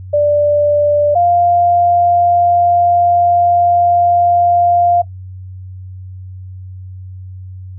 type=tone pair in turn; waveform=sine; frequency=587.3 / 698.4 Hz; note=D5 / F5; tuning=0 / 0 cents; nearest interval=minor third; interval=300 cents; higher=second; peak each=-8 dBFS; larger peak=neither; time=0.13-1.15 / 1.15-5.02 s; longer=second; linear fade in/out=10 ms; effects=noise-tail reverb RT60 0.1 s tail -18 dB re dry + added 93 Hz sine -27 dBFS peak until 7.78 s